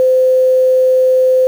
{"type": "tone with quantisation", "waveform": "sine", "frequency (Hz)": 515, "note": "C5", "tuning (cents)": -28, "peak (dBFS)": -7, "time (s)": [0, 1.47], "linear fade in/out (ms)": 0, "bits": 6, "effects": []}